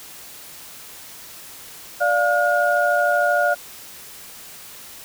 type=tone cluster; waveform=sine; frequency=588 / 701 / 1436 Hz; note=D5 / F5 / F6; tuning=+2 / +6 / +48 cents; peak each=-20 dBFS; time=2-3.55 s; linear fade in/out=20 ms; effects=white hiss -40 dBFS RMS until 5.04 s